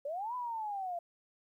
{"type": "linear two-way sweep", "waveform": "sine", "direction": "up then down", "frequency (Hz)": [544, 1009, 676], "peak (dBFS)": -35, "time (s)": [0.05, 0.99], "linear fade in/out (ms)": 5, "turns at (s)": 0.35, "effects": ["12-bit"]}